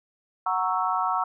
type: chord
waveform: sine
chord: F# dominant seventh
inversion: none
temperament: equal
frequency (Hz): 740 / 932.3 / 1108.7 / 1318.5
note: F#5 / A#5 / C#6 / E6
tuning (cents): 0 / 0 / 0 / 0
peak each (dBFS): -28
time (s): 0.46-1.24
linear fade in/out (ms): 5
effects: none